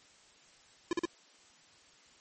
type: tone bursts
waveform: square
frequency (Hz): 342.7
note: F4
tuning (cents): -33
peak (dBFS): -29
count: 3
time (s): 0.91-1.054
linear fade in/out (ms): 2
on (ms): 20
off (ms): 42
effects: white hiss -61 dBFS RMS until 2.2 s + MP3 32 kbps